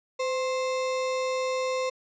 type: tone with sample-and-hold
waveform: sine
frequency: 514 Hz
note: C5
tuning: 31 cents flat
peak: -25 dBFS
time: 0.19-1.9 s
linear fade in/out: 10 ms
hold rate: 1575 Hz
effects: resampled to 16000 Hz